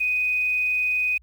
sine tone with quantisation, 2496 Hz, D#7, 5 cents sharp, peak -20 dBFS, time 0-1.18 s, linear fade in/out 10 ms, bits 8, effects added 60 Hz sine -52 dBFS peak until 1.22 s

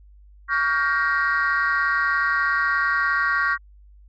sine chord, G half-diminished seventh, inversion second, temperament just, 1128.9 / 1411.2 / 1568 / 1881.6 Hz, Db6 / F6 / G6 / Bb6, +31 / +18 / 0 / +16 cents, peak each -23 dBFS, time 0.48-3.58 s, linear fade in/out 50 ms, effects tanh soft clip ceiling -13 dBFS + added 50 Hz sine -46 dBFS peak until 4.08 s

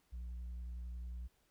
sine tone with vibrato, 60.3 Hz, B1, 41 cents flat, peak -39 dBFS, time 0.12-1.28 s, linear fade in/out 20 ms, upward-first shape triangle, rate 11 Hz, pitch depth 26 cents each way, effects tanh soft clip ceiling -41 dBFS + pink hiss -75 dBFS RMS until 1.5 s

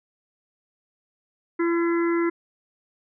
harmonic tone, 338.9 Hz, E4, 48 cents sharp, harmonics 1 / 3 / 4 / 5 / 6, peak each -20 / -33 / -33 / -37 / -34 dBFS, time 1.59-2.3 s, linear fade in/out 10 ms, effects none

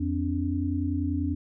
sine tone cluster, 86.1 / 257.5 / 287.9 Hz, F2 / C4 / D4, -24 / -28 / -34 cents, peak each -28 / -31 / -29 dBFS, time 0-1.35 s, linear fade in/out 10 ms, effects none

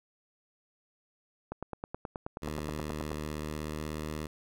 click train, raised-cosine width 1 ms, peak -22 dBFS, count 16, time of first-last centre 1.52-3.116 s, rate 9.4 Hz
10% pulse tone with pitch glide, 76 to 76.88 Hz, D#2 to D#2, -40 to -20 cents, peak -27 dBFS, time 2.42-4.27 s, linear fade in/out 5 ms, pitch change +20 cents, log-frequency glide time 3.3-3.97 s
effects none

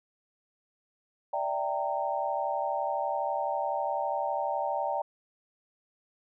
sine chord, E half-diminished seventh, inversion third, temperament equal with one note detuned, 587.3 / 659.3 / 784 / 919.5 Hz, D5 / E5 / G5 / Bb5, 0 / 0 / 0 / -24 cents, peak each -33 / -36 / -32 / -33 dBFS, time 1.33-5.02 s, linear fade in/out 5 ms, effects none

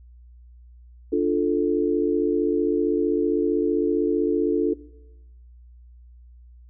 sine chord, D minor, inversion none, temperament equal, 293.7 / 349.2 / 440 Hz, D4 / F4 / A4, 0 / 0 / 0 cents, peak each -23 dBFS, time 1.12-4.74 s, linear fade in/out 10 ms, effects noise-tail reverb RT60 0.9 s tail -18 dB re dry + added 60 Hz sine -45 dBFS peak until 6.69 s

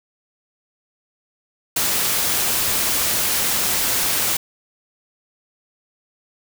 white noise, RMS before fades -20 dBFS, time 1.76-4.37 s, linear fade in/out 5 ms, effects none

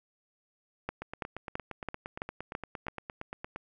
two click trains, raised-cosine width 0.5 ms, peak -23 / -18 dBFS, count 23 / 7, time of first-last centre 1.02-3.56 / 0.89-2.883 s, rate 8.66 / 3.01 Hz, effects none

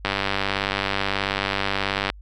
click train, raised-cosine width 0.3 ms, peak -6 dBFS, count 203, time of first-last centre 0.05-2.101 s, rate 98.5 Hz, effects added 50 Hz sine -40 dBFS peak until 2.21 s

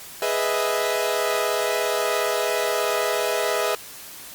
sawtooth chord, E major seventh, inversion first, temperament equal, 415.3 / 493.9 / 622.3 / 659.3 Hz, G#4 / B4 / D#5 / E5, 0 / 0 / 0 / 0 cents, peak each -23 dBFS, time 0.22-3.75 s, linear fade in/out 2 ms, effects white hiss -40 dBFS RMS until 4.34 s + Opus 48 kbps

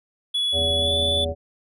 triangle tone with pitch glide, 3395 to 3466 Hz, G#7 to A7, +37 to -27 cents, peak -19 dBFS, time 0.34-1.25 s, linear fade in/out 10 ms, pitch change +36 cents, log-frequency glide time 0.75-0.95 s
harmonic tone, 81.6 Hz, E2, 17 cents flat, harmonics 1 / 3 / 5 / 7 / 9, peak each -27 / -36 / -32 / -26 / -36 dBFS, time 0.52-1.35 s, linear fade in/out 50 ms
click train, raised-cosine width 3 ms, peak -26 dBFS, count 26, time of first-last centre 0.59-1.319 s, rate 34.3 Hz
effects none

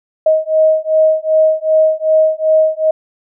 sine beating tone pair, 628 / 630.6 Hz, D#5 / D#5, +16 / +23 cents, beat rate 2.6 Hz, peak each -12 dBFS, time 0.26-2.91 s, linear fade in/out 5 ms, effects none

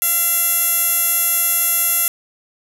15% pulse tone with band-pass filter, 683 Hz, F5, 39 cents flat, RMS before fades -17 dBFS, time 0.02-2.08 s, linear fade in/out 0 ms, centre 12000 Hz, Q 3.1, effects none

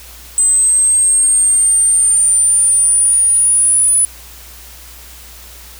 sine linear sweep, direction up, 8110 to 9970 Hz, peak -8 dBFS, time 0.38-4.05 s, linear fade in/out 0 ms, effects added 60 Hz sine -38 dBFS peak until 5.79 s + white hiss -37 dBFS RMS until 5.79 s

